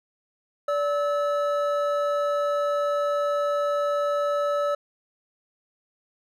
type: tone pair together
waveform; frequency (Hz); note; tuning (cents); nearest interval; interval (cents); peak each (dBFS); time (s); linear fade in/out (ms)
triangle; 579.1 / 1300; D5 / E6; -24 / -24; octave + major second; 1400; -21 / -26; 0.68-4.75; 5
effects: none